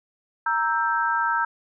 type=chord; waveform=sine; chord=E diminished; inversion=second; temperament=equal with one note detuned; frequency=932.3 / 1318.5 / 1574.3 Hz; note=Bb5 / E6 / G6; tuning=0 / 0 / +7 cents; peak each=-24 / -25 / -25 dBFS; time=0.46-1.45 s; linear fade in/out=5 ms; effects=none